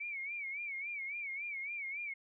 sine tone with vibrato, 2266 Hz, C#7, 37 cents sharp, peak -38 dBFS, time 0-2.14 s, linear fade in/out 10 ms, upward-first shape sine, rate 3.6 Hz, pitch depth 110 cents each way, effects none

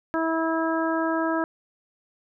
harmonic tone, 325 Hz, E4, 24 cents flat, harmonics 1 / 2 / 3 / 4 / 5, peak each -25 / -28 / -30 / -31 / -32 dBFS, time 0.14-1.44 s, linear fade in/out 0 ms, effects none

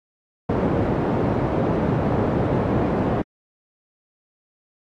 pink band-pass noise, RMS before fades -21 dBFS, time 0.49-3.22 s, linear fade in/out 5 ms, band 100 to 700 Hz, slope 12 dB/octave, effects AAC 48 kbps

